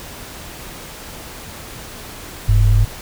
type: tone pair together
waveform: sine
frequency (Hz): 43.71 / 104.1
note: F1 / G#2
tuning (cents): +2 / +5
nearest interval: octave + minor third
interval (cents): 1503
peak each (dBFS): -12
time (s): 2.48-2.85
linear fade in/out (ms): 10
effects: pink hiss -34 dBFS RMS until 3.01 s